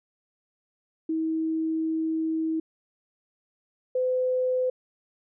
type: tone pair in turn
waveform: sine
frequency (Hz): 320.4 / 508.6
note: E4 / C5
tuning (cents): -49 / -49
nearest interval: minor sixth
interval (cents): 800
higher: second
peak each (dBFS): -24 / -22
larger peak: second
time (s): 1.09-2.6 / 3.95-4.7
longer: first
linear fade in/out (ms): 5
effects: none